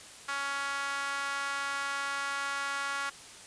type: tone with high-pass filter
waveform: sawtooth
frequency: 279.1 Hz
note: C#4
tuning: 12 cents sharp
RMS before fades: -34 dBFS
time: 0.28-3.1 s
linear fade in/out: 10 ms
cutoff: 1300 Hz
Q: 2.9
effects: white hiss -49 dBFS RMS until 3.46 s + resampled to 22050 Hz